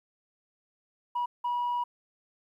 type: tone bursts at uneven times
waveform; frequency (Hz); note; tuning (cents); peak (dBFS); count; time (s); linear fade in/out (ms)
sine; 969; B5; -33; -25; 2; 1.15-1.26 / 1.44-1.84; 10
effects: tanh soft clip ceiling -25 dBFS + 11-bit